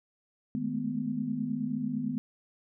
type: tone cluster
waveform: sine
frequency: 155.3 / 210.2 / 219.4 / 249.6 Hz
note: D#3 / G#3 / A3 / B3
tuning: -3 / +21 / -5 / +19 cents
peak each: -38 / -36 / -36 / -32 dBFS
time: 0.55-2.18 s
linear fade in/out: 0 ms
effects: none